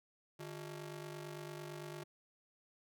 sawtooth ring-modulated tone, 252.9 Hz, B3, 41 cents sharp, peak -38 dBFS, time 0.39-2.04 s, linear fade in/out 10 ms, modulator 102 Hz, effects none

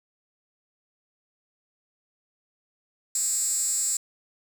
10% pulse tone with high-pass filter, 311.1 Hz, D#4, in tune, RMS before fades -26 dBFS, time 3.15-3.97 s, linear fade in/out 2 ms, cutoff 7500 Hz, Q 6.2, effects none

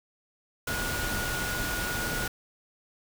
sine tone in noise, 1446 Hz, F#6, 40 cents flat, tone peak -33 dBFS, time 0.67-2.28 s, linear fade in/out 5 ms, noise pink, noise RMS -32 dBFS, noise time 0.67-2.28 s, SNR -4 dB, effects none

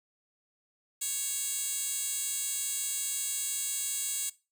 10% pulse tone with high-pass filter, 554.4 Hz, C#5, in tune, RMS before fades -33 dBFS, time 1.01-4.3 s, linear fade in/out 10 ms, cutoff 6700 Hz, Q 1.8, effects noise-tail reverb RT60 0.3 s tail -21 dB re dry

